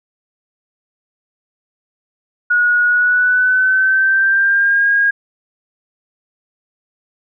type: tone with pitch glide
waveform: sine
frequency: 1452 to 1629.8 Hz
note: F#6 to G#6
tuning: -33 to -33 cents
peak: -10 dBFS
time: 2.5-5.11 s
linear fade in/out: 10 ms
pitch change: +200 cents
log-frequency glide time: 2.86-4.89 s
effects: none